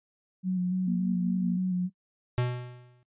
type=tone with vibrato; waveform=sine; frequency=182.7 Hz; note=F#3; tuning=22 cents flat; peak=-25 dBFS; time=0.43-1.9 s; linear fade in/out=50 ms; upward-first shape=square; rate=3.5 Hz; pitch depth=23 cents each way
type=tone with tremolo; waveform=sine; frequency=234.3 Hz; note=A#3; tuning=9 cents sharp; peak=-28 dBFS; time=0.87-1.58 s; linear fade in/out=10 ms; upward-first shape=triangle; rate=5.3 Hz; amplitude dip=65%
type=tone with exponential decay; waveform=square; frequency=123.47 Hz; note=B2; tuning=in tune; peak=-23 dBFS; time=2.38-3.03 s; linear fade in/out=0 ms; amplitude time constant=140 ms
effects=noise-tail reverb RT60 0.1 s tail -23 dB re dry + resampled to 8000 Hz